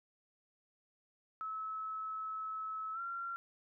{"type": "tone with pitch glide", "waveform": "sine", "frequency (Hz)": [1297, 1373.3], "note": ["E6", "F6"], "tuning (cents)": [-28, -30], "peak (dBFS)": -38, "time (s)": [1.41, 3.36], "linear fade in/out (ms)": 0, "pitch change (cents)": 98, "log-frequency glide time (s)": [2.93, 3], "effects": []}